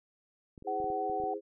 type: clicks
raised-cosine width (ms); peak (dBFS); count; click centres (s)
3; -36; 8; 0.578 / 0.624 / 0.802 / 0.843 / 0.902 / 1.098 / 1.201 / 1.238
type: chord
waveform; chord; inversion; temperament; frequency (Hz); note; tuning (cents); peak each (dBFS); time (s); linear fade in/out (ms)
sine; E augmented; none; just; 329.6 / 412 / 515; E4 / G#4 / B#4; 0 / -14 / -28; -41 / -36 / -40; 0.64-1.41; 50
type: tone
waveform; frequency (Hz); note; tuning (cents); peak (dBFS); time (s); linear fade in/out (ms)
sine; 752; F#5; +28; -32; 0.67-1.34; 5
effects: none